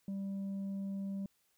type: tone with tanh clipping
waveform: sine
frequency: 196 Hz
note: G3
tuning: in tune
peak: -37 dBFS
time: 0.08-1.26 s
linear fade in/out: 2 ms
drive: 3 dB
effects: white hiss -75 dBFS RMS until 1.57 s